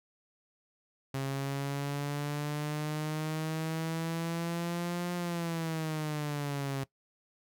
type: exponential two-way sweep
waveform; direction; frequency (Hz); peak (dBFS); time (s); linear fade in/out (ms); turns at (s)
sawtooth; up then down; 135.2 to 176.7 to 135.2; -28; 1.14-6.84; 5; 5.14
effects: noise-tail reverb RT60 0.1 s tail -19 dB re dry